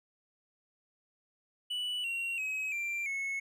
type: tone with pitch steps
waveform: triangle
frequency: 2960 / 2746 / 2547 / 2363 / 2192 Hz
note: F#7 / F7 / D#7 / D7 / C#7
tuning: 0 / -30 / +40 / +10 / -20 cents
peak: -31 dBFS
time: 1.7-3.4 s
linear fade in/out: 10 ms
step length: 340 ms
effects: none